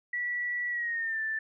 sine tone with pitch glide, 1948 to 1765.8 Hz, B6 to A6, -24 to +6 cents, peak -29 dBFS, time 0.13-1.39 s, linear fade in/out 5 ms, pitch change -170 cents, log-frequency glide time 0.69-1.21 s, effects none

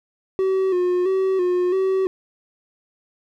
triangle tone with vibrato, 369.8 Hz, F#4, 1 cent flat, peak -15 dBFS, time 0.39-2.07 s, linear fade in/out 0 ms, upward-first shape square, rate 1.5 Hz, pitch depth 51 cents each way, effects none

